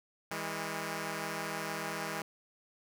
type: tone pair together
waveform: 5% pulse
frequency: 161.52 / 203.5 Hz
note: E3 / G#3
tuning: -35 / -35 cents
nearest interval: major third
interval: 400 cents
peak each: -27 / -27 dBFS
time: 0.31-2.22 s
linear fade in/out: 2 ms
effects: none